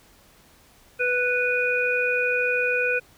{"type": "harmonic tone", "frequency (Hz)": 493.9, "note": "B4", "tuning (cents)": 0, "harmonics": [1, 3, 5], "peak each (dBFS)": [-25, -25, -24], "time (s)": [0.99, 3], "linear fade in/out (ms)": 20, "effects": ["pink hiss -55 dBFS RMS until 3.17 s"]}